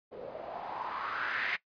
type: noise with low-pass filter sweep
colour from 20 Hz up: blue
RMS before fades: -37 dBFS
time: 0.11-1.57 s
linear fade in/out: 20 ms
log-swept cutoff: 460 to 2100 Hz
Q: 4.4
effects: noise-tail reverb RT60 0.1 s tail -19 dB re dry + resampled to 11025 Hz